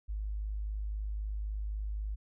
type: tone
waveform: sine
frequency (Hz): 51.91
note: G#1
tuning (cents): 0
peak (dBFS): -33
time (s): 0.08-2.16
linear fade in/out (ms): 20
effects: none